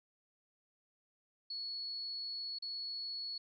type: tone with dropouts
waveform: sine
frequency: 4383 Hz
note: C#8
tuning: 20 cents flat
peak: -39 dBFS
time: 1.5-3.38 s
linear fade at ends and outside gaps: 5 ms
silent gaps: 2.587-2.622 s
effects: none